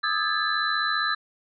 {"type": "tone cluster", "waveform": "sine", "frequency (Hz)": [1215, 1295, 1636, 1731, 4012], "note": ["D#6", "E6", "G#6", "A6", "B7"], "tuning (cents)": [-42, -31, -26, -29, 26], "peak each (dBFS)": -29, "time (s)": [0.03, 1.15], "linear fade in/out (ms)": 10, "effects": []}